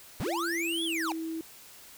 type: linear two-way sweep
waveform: square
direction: up then down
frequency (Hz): 68.8 to 3474 to 734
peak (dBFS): -31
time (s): 0.2-1.12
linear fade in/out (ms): 0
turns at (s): 0.84
type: tone with pitch glide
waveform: sine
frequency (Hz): 339 to 324.3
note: E4 to E4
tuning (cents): +49 to -28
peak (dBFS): -32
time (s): 0.26-1.41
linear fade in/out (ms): 2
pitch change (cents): -77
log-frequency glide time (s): 0.44-1.11
effects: white hiss -51 dBFS RMS until 1.97 s